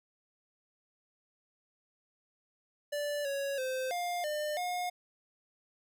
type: tone with pitch steps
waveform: square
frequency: 584 / 556 / 518 / 705 / 601 / 717 Hz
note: D5 / C#5 / C5 / F5 / D5 / F5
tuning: -10 / +5 / -17 / +16 / +40 / +45 cents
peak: -33 dBFS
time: 2.92-4.9 s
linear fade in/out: 10 ms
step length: 330 ms
effects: none